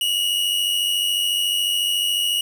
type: tone pair together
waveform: 45% pulse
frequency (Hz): 2820 / 2914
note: F7 / F#7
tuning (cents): +16 / -27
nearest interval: minor second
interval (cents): 57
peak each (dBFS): -27 / -19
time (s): 0.01-2.41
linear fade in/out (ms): 2
effects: none